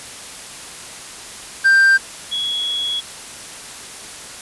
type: tone pair in turn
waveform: triangle / sine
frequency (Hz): 1575 / 3350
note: G6 / G#7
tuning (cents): +8 / +14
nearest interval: octave + minor second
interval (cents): 1306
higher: second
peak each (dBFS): -7 / -19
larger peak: first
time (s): 1.64-1.98 / 2.31-3.01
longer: second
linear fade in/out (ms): 20
effects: white hiss -34 dBFS RMS until 4.41 s + resampled to 24000 Hz